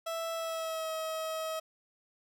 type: tone with pitch glide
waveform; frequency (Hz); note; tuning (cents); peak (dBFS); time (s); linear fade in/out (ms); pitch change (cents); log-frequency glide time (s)
30% pulse; 659.3 to 638.3; E5 to D#5; 0 to +44; -31; 0.06-1.6; 10; -56; 0.34-0.91
effects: none